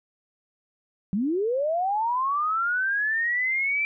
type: linear sweep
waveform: sine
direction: up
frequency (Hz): 179.7 to 2349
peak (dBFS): -22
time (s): 1.13-3.85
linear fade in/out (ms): 0
effects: none